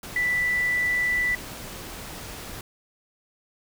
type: tone in noise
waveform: sine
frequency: 1975.5 Hz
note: B6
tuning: in tune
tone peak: -21 dBFS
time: 0.16-1.35 s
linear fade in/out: 2 ms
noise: pink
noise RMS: -38 dBFS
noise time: 0.03-2.61 s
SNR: +14 dB
effects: none